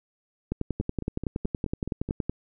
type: two click trains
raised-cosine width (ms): 3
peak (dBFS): -19 / -14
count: 7 / 20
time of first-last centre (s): 0.81-2.089 / 0.52-2.296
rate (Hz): 4.69 / 10.7
effects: none